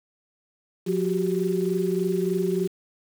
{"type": "tone cluster", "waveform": "sine", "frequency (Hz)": [178.9, 367.9, 391.2], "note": ["F3", "F#4", "G4"], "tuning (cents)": [42, -10, -4], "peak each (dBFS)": -26, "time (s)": [0.86, 2.68], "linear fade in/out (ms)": 20, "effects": ["7-bit"]}